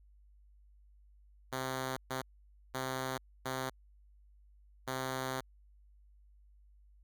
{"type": "tone bursts at uneven times", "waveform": "5% pulse", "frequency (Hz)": 130.81, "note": "C3", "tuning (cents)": 0, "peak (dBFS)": -24, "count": 5, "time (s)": [[1.52, 1.97], [2.1, 2.22], [2.74, 3.18], [3.45, 3.7], [4.87, 5.41]], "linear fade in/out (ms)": 10, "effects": ["added 50 Hz sine -59 dBFS peak until 7.03 s"]}